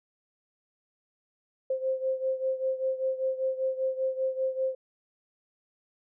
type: beating tone pair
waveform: sine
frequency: 523.3 / 528.4 Hz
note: C5 / C5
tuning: 0 / +17 cents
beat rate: 5.1 Hz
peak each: -28 / -32 dBFS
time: 1.7-4.75 s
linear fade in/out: 5 ms
effects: none